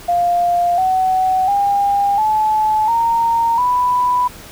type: tone with pitch steps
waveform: sine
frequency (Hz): 700 / 750.2 / 804.1 / 861.8 / 923.7 / 989.9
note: F5 / F#5 / G5 / A5 / A#5 / B5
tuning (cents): +4 / +24 / +44 / -36 / -16 / +4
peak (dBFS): -12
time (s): 0.08-4.28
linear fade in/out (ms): 10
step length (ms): 700
effects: pink hiss -37 dBFS RMS until 4.51 s